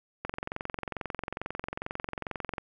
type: click train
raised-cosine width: 0.5 ms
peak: -18 dBFS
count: 53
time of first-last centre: 0.25-2.582 s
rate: 22.3 Hz
effects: none